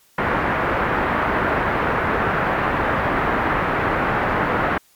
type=low-pass noise; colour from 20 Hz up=white; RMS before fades=-20 dBFS; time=0.18-4.78 s; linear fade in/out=5 ms; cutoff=1700 Hz; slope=24 dB/octave; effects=white hiss -56 dBFS RMS until 4.95 s + MP3 96 kbps